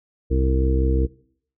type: harmonic tone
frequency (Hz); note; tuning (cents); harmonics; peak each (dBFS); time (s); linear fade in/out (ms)
65.41; C2; 0; 1 / 2 / 3 / 4 / 5 / 6 / 7; -18 / -27 / -34 / -30 / -27 / -38 / -26; 0.3-1.07; 20
effects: noise-tail reverb RT60 0.6 s tail -21 dB re dry